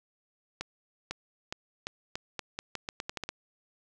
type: accelerating click train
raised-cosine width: 0.2 ms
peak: -17 dBFS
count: 14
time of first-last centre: 0.61-3.29 s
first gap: 500 ms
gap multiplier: 0.83
effects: none